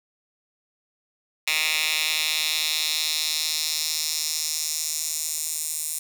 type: tone with high-pass filter sweep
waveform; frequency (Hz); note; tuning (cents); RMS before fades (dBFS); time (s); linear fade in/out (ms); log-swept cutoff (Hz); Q
10% pulse; 155.56; D#3; 0; -26; 1.47-5.99; 5; 2600 to 8400; 1.9
effects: none